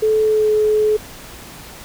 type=tone with pitch glide; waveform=sine; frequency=434 to 427.3 Hz; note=A4 to G#4; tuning=-24 to +49 cents; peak=-12 dBFS; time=0.02-0.97 s; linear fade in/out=10 ms; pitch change=-27 cents; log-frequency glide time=0.23-0.5 s; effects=pink hiss -37 dBFS RMS until 1.84 s